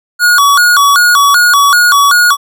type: tone with vibrato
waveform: square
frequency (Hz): 1278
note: D#6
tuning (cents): +46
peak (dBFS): -5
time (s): 0.19-2.37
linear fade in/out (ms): 50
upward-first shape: square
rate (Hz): 2.6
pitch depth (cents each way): 210
effects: none